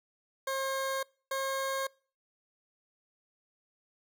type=tone pair in turn; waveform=20% pulse; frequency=536 / 537.9 Hz; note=C5 / C5; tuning=+42 / +48 cents; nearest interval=unison; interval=6 cents; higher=second; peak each=-26 dBFS; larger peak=neither; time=0.47-1.03 / 1.31-1.87 s; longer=neither; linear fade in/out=5 ms; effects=noise-tail reverb RT60 0.4 s tail -25 dB re dry